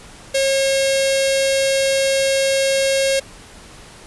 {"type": "tone with notch filter", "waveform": "sawtooth", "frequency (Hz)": 542, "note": "C#5", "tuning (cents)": -39, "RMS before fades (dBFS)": -17, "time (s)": [0.34, 3.2], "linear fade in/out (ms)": 10, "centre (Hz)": 1100, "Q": 0.66, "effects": ["pink hiss -41 dBFS RMS until 4.06 s", "resampled to 24000 Hz"]}